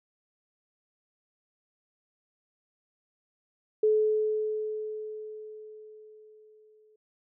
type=tone with exponential decay; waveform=sine; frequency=430 Hz; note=A4; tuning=40 cents flat; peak=-19 dBFS; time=3.83-6.96 s; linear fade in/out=5 ms; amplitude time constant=680 ms; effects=none